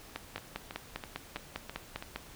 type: two click trains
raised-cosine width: 0.3 ms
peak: -24 / -19 dBFS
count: 6 / 11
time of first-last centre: 0.38-2.025 / 0.16-2.16 s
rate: 3.04 / 5 Hz
effects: pink hiss -52 dBFS RMS until 2.35 s